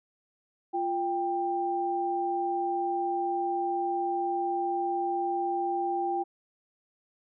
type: tone pair together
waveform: sine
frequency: 347.9 / 790 Hz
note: F4 / G5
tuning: -7 / +13 cents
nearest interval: octave + major second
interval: 1420 cents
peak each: -31 / -28 dBFS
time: 0.73-6.24 s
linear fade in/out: 20 ms
effects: none